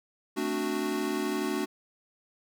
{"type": "chord", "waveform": "square", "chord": "D dominant seventh", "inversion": "second", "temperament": "equal", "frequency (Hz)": [220, 261.6, 293.7, 370], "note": ["A3", "C4", "D4", "F#4"], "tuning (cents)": [0, 0, 0, 0], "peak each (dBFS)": [-36, -38, -33, -33], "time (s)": [0.36, 1.66], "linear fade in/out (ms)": 20, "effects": []}